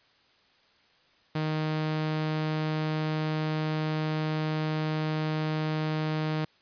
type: tone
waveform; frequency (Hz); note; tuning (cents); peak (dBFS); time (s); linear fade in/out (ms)
sawtooth; 155.4; D#3; -2; -23; 1.35-6.45; 5
effects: white hiss -63 dBFS RMS until 6.61 s + resampled to 11025 Hz